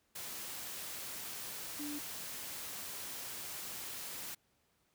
sine tone in noise, 293.2 Hz, D4, 3 cents flat, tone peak -40 dBFS, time 1.79-1.99 s, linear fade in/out 10 ms, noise white, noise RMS -44 dBFS, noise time 0.15-4.35 s, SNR +1 dB, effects pink hiss -75 dBFS RMS until 4.94 s + high-pass 60 Hz 12 dB/octave

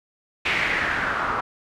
white noise with low-pass filter sweep, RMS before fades -24 dBFS, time 0.45-1.41 s, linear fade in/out 10 ms, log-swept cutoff 2400 to 1200 Hz, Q 3.5, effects none

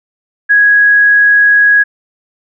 sine tone, 1661.2 Hz, G#6, in tune, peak -4 dBFS, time 0.49-1.84 s, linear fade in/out 20 ms, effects none

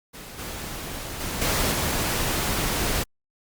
pink noise with level steps, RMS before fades -40 / -34 / -30 / -23 / -25 dBFS, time 0.13-3.04 s, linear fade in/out 20 ms, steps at 0.38 / 1.2 / 1.41 / 1.71 s, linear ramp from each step 10 ms, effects Opus 48 kbps

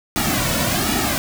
pink noise with flanger, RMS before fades -20 dBFS, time 0.16-1.18 s, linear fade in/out 0 ms, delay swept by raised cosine 1.9 to 2.5 ms, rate 1.3 Hz, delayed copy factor -0.8, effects none

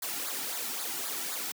white noise with flanger, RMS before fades -35 dBFS, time 0.02-1.52 s, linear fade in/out 5 ms, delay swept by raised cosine 0.34 to 1.94 ms, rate 3.8 Hz, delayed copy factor -0.7, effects high-pass 200 Hz 12 dB/octave

